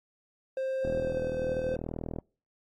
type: tone with pitch glide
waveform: triangle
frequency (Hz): 528 to 515.6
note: C5 to C5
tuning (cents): +16 to -26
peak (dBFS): -27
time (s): 0.57-1.76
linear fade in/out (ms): 2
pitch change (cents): -42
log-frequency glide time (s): 0.9-1.23
type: click train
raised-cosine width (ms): 2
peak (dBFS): -22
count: 55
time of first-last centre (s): 0.85-2.187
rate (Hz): 40.4
effects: noise-tail reverb RT60 0.4 s tail -26 dB re dry + AAC 32 kbps